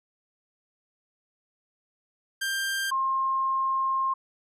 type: tone pair in turn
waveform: sawtooth / sine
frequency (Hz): 1586 / 1064.7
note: G6 / C6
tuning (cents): +20 / +30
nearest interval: perfect fifth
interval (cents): 690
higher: first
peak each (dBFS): -23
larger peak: neither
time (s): 2.41-2.91 / 2.91-4.14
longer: second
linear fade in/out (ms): 10
effects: resampled to 32000 Hz